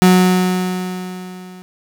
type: tone with level ramp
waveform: 35% pulse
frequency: 183.3 Hz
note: F#3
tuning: 16 cents flat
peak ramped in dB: -4 to -33 dBFS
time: 0.02-1.62 s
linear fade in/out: 0 ms
effects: none